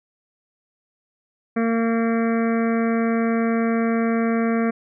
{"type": "harmonic tone", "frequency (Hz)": 228.7, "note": "A#3", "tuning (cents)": -33, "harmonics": [1, 2, 3, 5, 6, 7, 8, 9, 10], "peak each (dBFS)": [-19, -25, -29, -33, -35, -36, -37, -38, -39], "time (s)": [1.56, 4.71], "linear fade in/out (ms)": 10, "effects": []}